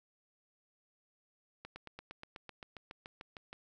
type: slowing click train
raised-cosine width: 0.3 ms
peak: -30 dBFS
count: 15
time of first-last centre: 1.65-3.529 s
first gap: 110 ms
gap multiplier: 1.03
effects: none